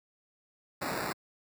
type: noise with sample-and-hold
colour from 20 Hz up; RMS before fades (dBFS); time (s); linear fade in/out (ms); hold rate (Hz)
white; -34; 0.81-1.13; 10; 3150
effects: high-pass 100 Hz 12 dB/octave